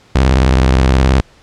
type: tone with vibrato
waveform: sawtooth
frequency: 65 Hz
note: C2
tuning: 11 cents flat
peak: -4 dBFS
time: 0.15-1.21 s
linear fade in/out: 5 ms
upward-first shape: triangle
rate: 19 Hz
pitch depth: 270 cents each way
effects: pink hiss -47 dBFS RMS until 1.42 s + low-pass 6000 Hz 12 dB/octave